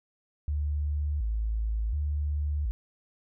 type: tone with vibrato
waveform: sine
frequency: 63.4 Hz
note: B1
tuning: 46 cents sharp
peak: -26 dBFS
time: 0.48-2.71 s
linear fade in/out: 0 ms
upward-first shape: square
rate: 0.69 Hz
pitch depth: 260 cents each way
effects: none